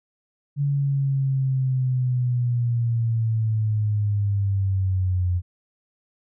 sine linear sweep, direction down, 143 to 88.4 Hz, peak -19 dBFS, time 0.56-5.42 s, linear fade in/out 50 ms, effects none

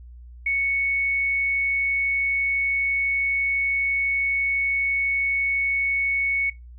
sine tone, 2217 Hz, C#7, in tune, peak -20 dBFS, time 0.46-6.5 s, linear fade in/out 5 ms, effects noise-tail reverb RT60 0.2 s tail -21 dB re dry + added 60 Hz sine -40 dBFS peak until 6.78 s

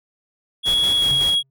triangle tone with pitch glide, 3344 to 3313 Hz, G#7 to G#7, +11 to -5 cents, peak -14 dBFS, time 0.63-1.43 s, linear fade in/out 50 ms, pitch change -16 cents, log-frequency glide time 0.97-1.04 s
pink noise with tremolo, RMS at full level -31 dBFS, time 0.65-1.36 s, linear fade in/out 20 ms, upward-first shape square, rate 5.4 Hz, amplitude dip 45%
triangle tone with exponential decay, 134.2 Hz, C3, 44 cents sharp, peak -23 dBFS, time 1.11-1.5 s, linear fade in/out 2 ms, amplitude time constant 83 ms
effects none

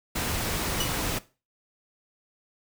pink noise, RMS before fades -29 dBFS, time 0.15-1.19 s, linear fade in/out 10 ms
sawtooth tone with exponential decay, 2945 Hz, F#7, 9 cents flat, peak -21 dBFS, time 0.8-0.95 s, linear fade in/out 5 ms, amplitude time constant 31 ms
effects noise-tail reverb RT60 0.3 s tail -17 dB re dry

